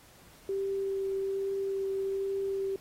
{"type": "tone with vibrato", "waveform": "sine", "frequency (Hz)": 390, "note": "G4", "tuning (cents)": -9, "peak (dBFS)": -29, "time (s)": [0.49, 2.76], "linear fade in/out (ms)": 2, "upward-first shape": "sine", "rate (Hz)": 1.2, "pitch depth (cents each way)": 8, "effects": ["pink hiss -57 dBFS RMS until 2.8 s", "AAC 48 kbps"]}